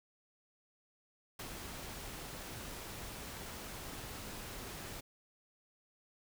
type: noise with ADSR envelope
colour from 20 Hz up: pink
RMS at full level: -43 dBFS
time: 1.39-5.01 s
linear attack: 5 ms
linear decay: 44 ms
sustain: -3 dB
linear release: 13 ms
effects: none